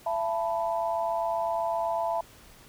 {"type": "chord", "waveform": "sine", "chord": "E suspended fourth", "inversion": "none", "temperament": "equal with one note detuned", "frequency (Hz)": [672.7, 880, 987.8], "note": ["E5", "A5", "B5"], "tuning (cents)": [35, 0, 0], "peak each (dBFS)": [-28, -31, -33], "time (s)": [0.06, 2.21], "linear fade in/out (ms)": 5, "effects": ["pink hiss -53 dBFS RMS until 2.68 s"]}